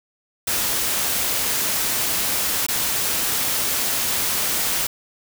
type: noise with dropouts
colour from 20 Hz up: white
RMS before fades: -22 dBFS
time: 0.47-4.87 s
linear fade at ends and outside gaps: 5 ms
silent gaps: 2.666-2.684 s
effects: none